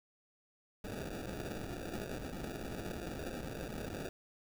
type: noise with sample-and-hold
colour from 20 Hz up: blue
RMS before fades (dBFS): -42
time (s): 0.84-4.09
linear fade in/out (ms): 5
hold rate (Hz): 1050
effects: none